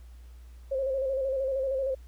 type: tone with vibrato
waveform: sine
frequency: 534 Hz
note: C5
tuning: 35 cents sharp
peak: -26 dBFS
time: 0.71-1.95 s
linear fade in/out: 10 ms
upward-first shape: square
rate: 13 Hz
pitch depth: 41 cents each way
effects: added 60 Hz sine -45 dBFS peak until 2.07 s + pink hiss -64 dBFS RMS until 2.07 s